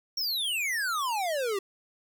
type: exponential sweep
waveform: square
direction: down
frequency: 5650 to 377.9 Hz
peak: -28 dBFS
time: 0.17-1.59 s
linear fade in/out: 5 ms
effects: none